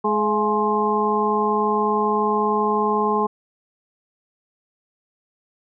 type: harmonic tone with a mistuned harmonic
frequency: 210.9 Hz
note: G#3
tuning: 27 cents sharp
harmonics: 1 / 2 / 3 / 4 / 5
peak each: -25 / -22 / -33 / -23 / -22 dBFS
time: 0.04-3.27 s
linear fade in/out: 10 ms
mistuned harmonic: 3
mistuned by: +110 cents
effects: none